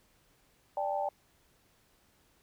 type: chord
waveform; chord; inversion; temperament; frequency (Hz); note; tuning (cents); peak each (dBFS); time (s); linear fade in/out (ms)
sine; D suspended fourth; none; equal with one note detuned; 587.3 / 793.1 / 880; D5 / G5 / A5; 0 / +20 / 0; -34 / -33 / -37; 0.77-1.09; 2
effects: pink hiss -68 dBFS RMS until 2.42 s